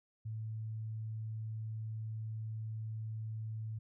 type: tone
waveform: sine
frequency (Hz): 110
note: A2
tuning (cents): 0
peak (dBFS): -38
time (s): 0.25-3.79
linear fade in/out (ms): 10
effects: none